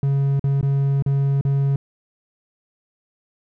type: tone with dropouts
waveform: triangle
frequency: 138.59 Hz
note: C#3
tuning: in tune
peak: -14 dBFS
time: 0.03-1.76 s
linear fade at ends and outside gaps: 2 ms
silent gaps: 0.395-0.441 / 0.612-0.628 / 1.024-1.062 / 1.411-1.45 s
effects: none